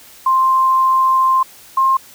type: tone pair in turn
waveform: sine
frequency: 1049 / 1063 Hz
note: C6 / C6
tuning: +4 / +27 cents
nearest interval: unison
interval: 23 cents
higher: second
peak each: -10 dBFS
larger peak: neither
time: 0.26-1.43 / 1.77-1.97 s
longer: first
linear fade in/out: 5 ms
effects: white hiss -42 dBFS RMS until 2.14 s